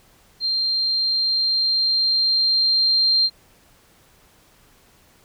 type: tone with level ramp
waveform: sine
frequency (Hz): 4176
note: C8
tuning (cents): -4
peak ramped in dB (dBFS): -19 to -14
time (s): 0.4-3.3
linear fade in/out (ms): 50
effects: pink hiss -55 dBFS RMS until 5.24 s